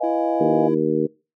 sine chord, F half-diminished seventh, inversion second, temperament equal, 493.9 / 622.3 / 698.5 / 830.6 Hz, Cb5 / Eb5 / F5 / Ab5, 0 / 0 / 0 / 0 cents, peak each -28 / -23 / -25 / -27 dBFS, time 0-0.69 s, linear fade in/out 20 ms
triangle tone, 334 Hz, E4, 23 cents sharp, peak -21 dBFS, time 0.03-0.75 s, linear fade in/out 10 ms
harmonic tone, 78 Hz, D#2, 5 cents sharp, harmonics 2 / 3 / 4 / 5 / 6, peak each -28 / -25 / -23 / -23 / -22 dBFS, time 0.4-1.07 s, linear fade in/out 10 ms
effects noise-tail reverb RT60 0.3 s tail -23 dB re dry

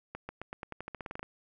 accelerating click train, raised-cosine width 0.5 ms, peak -24 dBFS, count 15, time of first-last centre 0.15-1.23 s, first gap 140 ms, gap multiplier 0.9, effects none

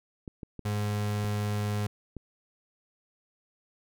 clicks, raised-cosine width 3 ms, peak -26 dBFS, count 5, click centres 0.278 / 0.432 / 0.593 / 1.244 / 2.167 s
35% pulse tone, 104.1 Hz, G#2, 5 cents sharp, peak -26 dBFS, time 0.65-1.87 s, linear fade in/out 5 ms
effects none

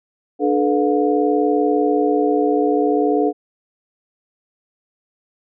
sine tone cluster, 295.5 / 430.3 / 490.7 / 715 Hz, D4 / A4 / B4 / F5, +11 / -39 / -11 / +41 cents, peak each -18 / -18 / -22 / -22 dBFS, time 0.39-3.33 s, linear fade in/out 50 ms, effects none

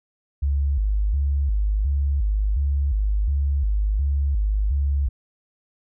sine tone with vibrato, 60 Hz, B1, 49 cents flat, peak -18 dBFS, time 0.42-5.09 s, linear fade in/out 10 ms, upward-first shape square, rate 1.4 Hz, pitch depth 270 cents each way, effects none

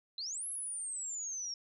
sine exponential two-way sweep, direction up then down, 3951 to 11175 to 5490 Hz, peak -37 dBFS, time 0.18-1.54 s, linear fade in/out 2 ms, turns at 0.47 s, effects none

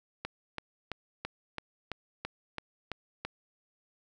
click train, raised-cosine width 0.3 ms, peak -19 dBFS, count 10, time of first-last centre 0.25-3.25 s, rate 3 Hz, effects none

